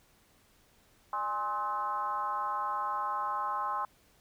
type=tone with frequency modulation; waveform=sine; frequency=1054 Hz; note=C6; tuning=12 cents sharp; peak=-30 dBFS; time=1.13-3.85 s; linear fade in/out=2 ms; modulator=228 Hz; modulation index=1.1; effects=pink hiss -65 dBFS RMS until 4.2 s